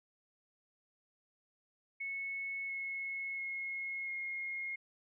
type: tone with pitch steps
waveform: sine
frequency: 2200 / 2182 / 2165 / 2147 Hz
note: C#7 / C#7 / C#7 / C7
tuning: -14 / -28 / -41 / +44 cents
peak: -37 dBFS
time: 2-4.76 s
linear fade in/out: 10 ms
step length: 690 ms
effects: none